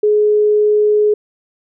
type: tone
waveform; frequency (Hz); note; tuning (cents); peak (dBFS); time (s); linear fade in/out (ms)
sine; 420.9; G#4; +23; -9; 0.03-1.14; 5
effects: none